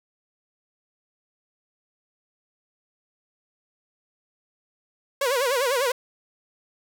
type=tone with vibrato; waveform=sawtooth; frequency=519 Hz; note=C5; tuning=14 cents flat; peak=-17 dBFS; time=5.21-5.92 s; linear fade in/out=5 ms; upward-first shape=sine; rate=10 Hz; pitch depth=160 cents each way; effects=none